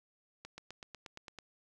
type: accelerating click train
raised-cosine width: 0.2 ms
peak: -29 dBFS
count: 9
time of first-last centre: 0.45-1.387 s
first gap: 130 ms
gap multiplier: 0.97
effects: none